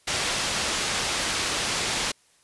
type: low-pass noise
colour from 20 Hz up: white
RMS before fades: -27 dBFS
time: 0.07-2.12 s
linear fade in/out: 10 ms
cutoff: 5700 Hz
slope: 12 dB/octave
effects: white hiss -61 dBFS RMS until 2.43 s + resampled to 24000 Hz